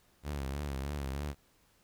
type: tone with vibrato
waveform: sawtooth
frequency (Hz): 70.1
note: C#2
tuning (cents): +20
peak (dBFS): -31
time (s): 0.23-1.35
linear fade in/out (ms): 50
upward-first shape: triangle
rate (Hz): 3.2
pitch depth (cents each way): 110
effects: pink hiss -68 dBFS RMS until 1.83 s